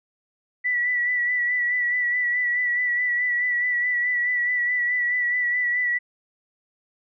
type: tone with vibrato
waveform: sine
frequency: 1960 Hz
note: B6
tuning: 14 cents flat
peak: -20 dBFS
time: 0.64-5.99 s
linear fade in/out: 20 ms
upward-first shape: sine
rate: 4.7 Hz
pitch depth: 31 cents each way
effects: none